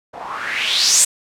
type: noise with low-pass filter sweep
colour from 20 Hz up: blue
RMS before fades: -18 dBFS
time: 0.13-1.05 s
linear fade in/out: 10 ms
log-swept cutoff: 660 to 8500 Hz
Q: 4
effects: none